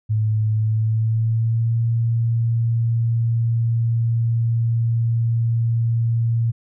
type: tone with pitch glide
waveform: sine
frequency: 108.5 to 115.62 Hz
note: A2 to A#2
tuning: -24 to -14 cents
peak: -16 dBFS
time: 0.09-6.52 s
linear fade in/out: 20 ms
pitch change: +110 cents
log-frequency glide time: 0.51-1.8 s
effects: none